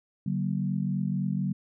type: tone cluster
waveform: sine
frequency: 145 / 188.9 / 236.6 Hz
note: D3 / F#3 / A#3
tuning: -22 / +36 / +26 cents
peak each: -30 / -28 / -35 dBFS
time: 0.26-1.53 s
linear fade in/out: 5 ms
effects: none